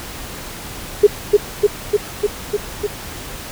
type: tone with echo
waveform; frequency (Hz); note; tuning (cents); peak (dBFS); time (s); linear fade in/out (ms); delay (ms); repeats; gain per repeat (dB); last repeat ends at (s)
sine; 413.8; G#4; -6; -3; 1.03-1.07; 10; 300; 6; -2; 2.87
effects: pink hiss -31 dBFS RMS until 3.51 s